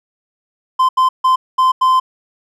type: tone bursts at uneven times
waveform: triangle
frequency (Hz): 1034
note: C6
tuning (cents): -21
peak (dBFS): -7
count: 5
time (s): 0.79-0.89 / 0.97-1.09 / 1.24-1.36 / 1.58-1.72 / 1.81-2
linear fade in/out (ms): 10
effects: none